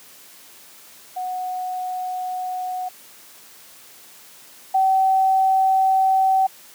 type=tone pair in turn; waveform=sine; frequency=736 / 765 Hz; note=F#5 / G5; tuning=-9 / -42 cents; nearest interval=minor second; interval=67 cents; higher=second; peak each=-24 / -14 dBFS; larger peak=second; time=1.16-2.89 / 4.74-6.47 s; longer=neither; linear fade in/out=10 ms; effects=white hiss -46 dBFS RMS until 6.74 s + high-pass 150 Hz 12 dB/octave